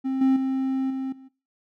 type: tone with level steps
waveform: triangle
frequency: 264.8 Hz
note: C4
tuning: 21 cents sharp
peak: -21 / -14 / -20 / -24 / -41 dBFS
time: 0.04-1.29 s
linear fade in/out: 20 ms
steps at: 0.21 / 0.36 / 0.9 / 1.12 s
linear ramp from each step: 5 ms
effects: noise-tail reverb RT60 0.3 s tail -19 dB re dry